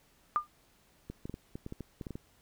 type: tone with exponential decay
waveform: sine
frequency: 1205 Hz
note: D6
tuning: 44 cents sharp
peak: -21 dBFS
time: 0.36-0.47 s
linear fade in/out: 0 ms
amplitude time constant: 23 ms
type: clicks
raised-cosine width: 3 ms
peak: -27 dBFS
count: 12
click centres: 1.1 / 1.255 / 1.296 / 1.341 / 1.555 / 1.664 / 1.724 / 1.807 / 2.012 / 2.068 / 2.107 / 2.155 s
effects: pink hiss -66 dBFS RMS until 2.41 s